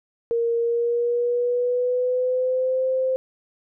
sine tone with pitch glide, 466.2 to 520.3 Hz, A#4 to C5, 0 to -10 cents, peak -19 dBFS, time 0.31-3.16 s, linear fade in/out 0 ms, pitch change +190 cents, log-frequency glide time 0.58-2.86 s, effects none

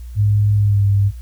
sine tone with pitch glide, 103.6 to 100.13 Hz, G#2 to G2, -4 to +37 cents, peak -11 dBFS, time 0.15-1.12 s, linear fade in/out 50 ms, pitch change -59 cents, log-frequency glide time 0.55-0.85 s, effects added 60 Hz sine -29 dBFS peak until 1.21 s + white hiss -53 dBFS RMS until 1.21 s

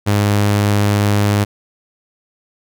sawtooth tone, 102.7 Hz, G#2, 19 cents flat, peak -8 dBFS, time 0.06-1.45 s, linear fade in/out 20 ms, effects none

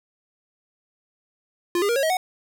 square tone with pitch steps, 349.2 / 405.8 / 471.5 / 548 / 636.7 / 739.9 Hz, F4 / G#4 / A#4 / C#5 / D#5 / F#5, 0 / -40 / +20 / -20 / +40 / 0 cents, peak -20 dBFS, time 1.75-2.17 s, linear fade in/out 2 ms, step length 70 ms, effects none

